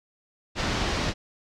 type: low-pass noise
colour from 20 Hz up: pink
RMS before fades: -27 dBFS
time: 0.55-1.14 s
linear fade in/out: 50 ms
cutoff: 5700 Hz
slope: 24 dB/octave
effects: none